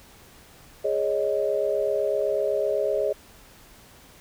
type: chord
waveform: sine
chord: Ab suspended fourth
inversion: none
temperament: equal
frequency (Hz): 415.3 / 554.4 / 622.3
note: Ab4 / Db5 / Eb5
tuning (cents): 0 / 0 / 0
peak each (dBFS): -26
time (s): 0.84-3.13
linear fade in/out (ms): 10
effects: pink hiss -51 dBFS RMS until 4.2 s